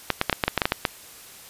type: clicks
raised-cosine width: 0.3 ms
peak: -3 dBFS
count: 11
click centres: 0.103 / 0.214 / 0.297 / 0.328 / 0.438 / 0.48 / 0.577 / 0.618 / 0.655 / 0.721 / 0.852 s
effects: white hiss -45 dBFS RMS until 1.49 s + resampled to 32000 Hz